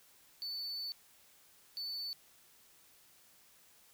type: tone bursts at uneven times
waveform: triangle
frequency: 4492 Hz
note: C#8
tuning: 22 cents sharp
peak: -37 dBFS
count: 2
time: 0.42-0.92 / 1.77-2.13 s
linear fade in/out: 0 ms
effects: white hiss -64 dBFS RMS until 3.93 s